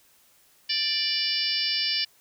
harmonic tone, 588 Hz, D5, 2 cents sharp, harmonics 3 / 4 / 5 / 6 / 7 / 8 / 9, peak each -37 / -34 / -30 / -35 / -36 / -28 / -29 dBFS, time 0.69-2.05 s, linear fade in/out 10 ms, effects white hiss -60 dBFS RMS until 2.2 s

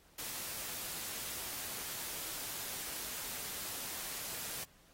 white noise, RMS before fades -42 dBFS, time 0.18-4.64 s, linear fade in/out 5 ms, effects pink hiss -65 dBFS RMS until 4.93 s + AAC 48 kbps

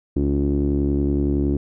sawtooth tone with low-pass filter, 70.8 Hz, C#2, 37 cents sharp, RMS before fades -20 dBFS, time 0.16-1.57 s, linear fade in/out 5 ms, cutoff 320 Hz, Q 7.2, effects none

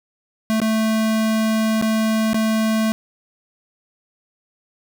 square tone with dropouts, 220 Hz, A3, in tune, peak -17 dBFS, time 0.5-2.92 s, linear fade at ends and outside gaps 0 ms, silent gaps 0.601-0.617 / 1.814-1.824 / 2.332-2.344 s, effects none

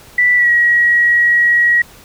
sine tone with pitch glide, 1969 to 1907.4 Hz, B6 to A#6, -6 to +39 cents, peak -8 dBFS, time 0.18-1.82 s, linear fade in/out 5 ms, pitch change -55 cents, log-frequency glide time 0.36-0.5 s, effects pink hiss -41 dBFS RMS until 2.04 s

